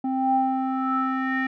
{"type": "tone with low-pass filter sweep", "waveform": "square", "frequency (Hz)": 262.6, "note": "C4", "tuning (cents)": 6, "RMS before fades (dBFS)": -24, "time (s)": [0.04, 1.47], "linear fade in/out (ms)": 5, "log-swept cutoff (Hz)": [620, 2000], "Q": 7, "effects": []}